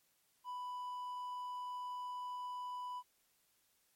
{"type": "tone", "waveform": "triangle", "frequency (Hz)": 992, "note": "B5", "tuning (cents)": 7, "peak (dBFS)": -39, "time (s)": [0.44, 3.03], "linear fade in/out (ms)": 50, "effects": ["white hiss -75 dBFS RMS until 3.95 s", "MP3 64 kbps"]}